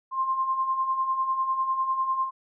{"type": "beating tone pair", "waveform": "sine", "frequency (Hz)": [1046.5, 1056.5], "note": ["C6", "C6"], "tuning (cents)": [0, 16], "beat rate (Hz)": 10, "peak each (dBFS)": [-32, -24], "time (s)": [0.11, 2.31], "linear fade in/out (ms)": 50, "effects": []}